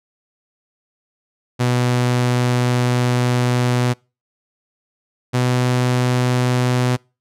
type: tone pair in turn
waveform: sawtooth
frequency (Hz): 123.47 / 124.83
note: B2 / B2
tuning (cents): 0 / +19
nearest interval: unison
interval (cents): 19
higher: second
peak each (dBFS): -11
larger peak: neither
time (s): 1.59-3.94 / 5.33-6.97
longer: first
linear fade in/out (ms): 20
effects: noise-tail reverb RT60 0.3 s tail -26 dB re dry + low-pass 10000 Hz 12 dB/octave